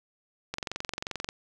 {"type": "click train", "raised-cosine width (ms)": 0.2, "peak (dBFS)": -15, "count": 18, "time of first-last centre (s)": [0.54, 1.289], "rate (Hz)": 22.7, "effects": []}